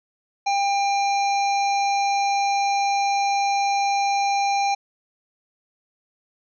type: harmonic tone with a mistuned harmonic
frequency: 798 Hz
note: G5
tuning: 31 cents sharp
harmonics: 1 / 3 / 5 / 7 / 8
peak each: -19 / -29 / -33 / -36 / -37 dBFS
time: 0.46-4.75 s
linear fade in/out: 10 ms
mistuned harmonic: 5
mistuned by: +37 cents
effects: none

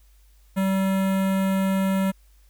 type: tone with notch filter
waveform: square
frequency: 192.2 Hz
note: G3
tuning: 34 cents flat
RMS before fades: -22 dBFS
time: 0.56-2.12 s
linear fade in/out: 20 ms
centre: 5100 Hz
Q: 0.8
effects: added 50 Hz sine -52 dBFS peak until 2.49 s + white hiss -64 dBFS RMS until 2.49 s

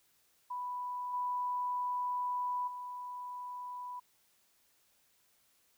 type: tone with level steps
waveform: sine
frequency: 989 Hz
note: B5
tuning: 2 cents sharp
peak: -36 / -32 / -40 dBFS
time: 0.5-4 s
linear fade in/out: 10 ms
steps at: 1.13 / 2.67 s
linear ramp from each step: 10 ms
effects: white hiss -71 dBFS RMS until 5.77 s

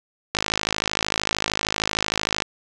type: click train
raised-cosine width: 0.2 ms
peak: -3 dBFS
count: 111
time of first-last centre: 0.35-2.422 s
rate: 53.1 Hz
effects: resampled to 24000 Hz + 7-bit

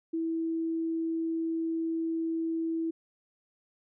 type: tone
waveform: sine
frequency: 327.2 Hz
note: E4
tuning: 13 cents flat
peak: -28 dBFS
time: 0.13-2.91 s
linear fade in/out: 10 ms
effects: none

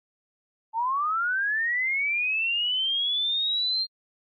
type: linear sweep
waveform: sine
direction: up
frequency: 870 to 4212 Hz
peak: -23 dBFS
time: 0.73-3.87 s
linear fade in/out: 50 ms
effects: AAC 48 kbps

